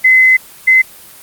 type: tone pair in turn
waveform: sine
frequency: 2041 / 2050 Hz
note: C7 / C7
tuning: -44 / -36 cents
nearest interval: unison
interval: 8 cents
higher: second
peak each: -4 dBFS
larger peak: neither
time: 0.04-0.37 / 0.67-0.82 s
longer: first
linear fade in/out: 10 ms
effects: white hiss -37 dBFS RMS until 1.22 s + Opus 24 kbps